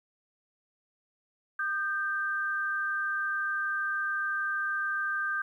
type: tone pair together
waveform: sine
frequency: 1221.3 / 1568 Hz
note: D#6 / G6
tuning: -33 / 0 cents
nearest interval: major third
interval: 433 cents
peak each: -34 / -29 dBFS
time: 1.59-5.42 s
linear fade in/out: 5 ms
effects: 11-bit